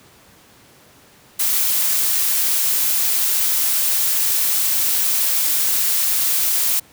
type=noise; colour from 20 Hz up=blue; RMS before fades=-18 dBFS; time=1.39-6.8 s; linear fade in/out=10 ms; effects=pink hiss -49 dBFS RMS until 6.92 s + high-pass 80 Hz 12 dB/octave